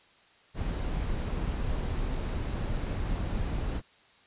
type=noise; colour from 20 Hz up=brown; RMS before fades=-31 dBFS; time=0.54-3.82 s; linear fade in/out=50 ms; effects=white hiss -60 dBFS RMS until 4.26 s + resampled to 8000 Hz